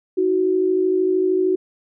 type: tone pair together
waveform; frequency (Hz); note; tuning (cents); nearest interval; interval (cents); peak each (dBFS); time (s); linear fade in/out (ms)
sine; 318.7 / 371.8; D#4 / F#4; +42 / +8; minor third; 266; -23 / -16; 0.17-1.56; 10
effects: none